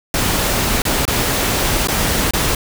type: noise with dropouts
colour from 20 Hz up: pink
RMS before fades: -17 dBFS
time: 0.14-2.55 s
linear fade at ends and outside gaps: 2 ms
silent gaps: 0.82-0.852 / 1.053-1.078 / 1.873-1.884 / 2.309-2.335 s
effects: none

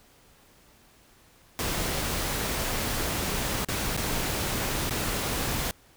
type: noise with dropouts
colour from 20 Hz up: pink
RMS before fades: -29 dBFS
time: 1.59-5.71 s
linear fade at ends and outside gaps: 0 ms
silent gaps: 3.647-3.686 / 3.966-3.975 / 4.895-4.908 s
effects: pink hiss -58 dBFS RMS until 5.96 s

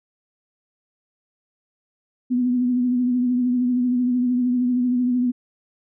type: tone with vibrato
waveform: sine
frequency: 247.9 Hz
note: B3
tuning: 7 cents sharp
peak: -17 dBFS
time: 2.3-5.32 s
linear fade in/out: 20 ms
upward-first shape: triangle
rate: 13 Hz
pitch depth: 44 cents each way
effects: none

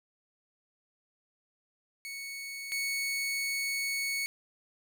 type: tone pair in turn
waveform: sawtooth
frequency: 2217 / 2217 Hz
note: C#7 / C#7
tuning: 0 / 0 cents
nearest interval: unison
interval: 0 cents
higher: neither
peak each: -35 / -27 dBFS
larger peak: second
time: 2.05-2.72 / 2.72-4.26 s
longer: second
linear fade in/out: 0 ms
effects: none

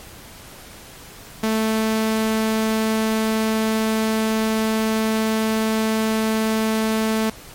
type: tone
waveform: sawtooth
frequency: 220 Hz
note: A3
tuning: in tune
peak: -14 dBFS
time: 1.43-7.3 s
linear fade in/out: 5 ms
effects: pink hiss -41 dBFS RMS until 7.54 s + MP3 64 kbps

